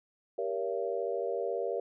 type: chord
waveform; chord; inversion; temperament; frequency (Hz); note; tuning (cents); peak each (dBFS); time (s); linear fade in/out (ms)
sine; G diminished seventh; none; just; 392 / 470.4 / 564.5 / 677.4; G4 / Bb4 / Db5 / Fb5; 0 / +16 / +31 / +47; -36 / -34 / -36 / -38; 0.38-1.8; 5
effects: none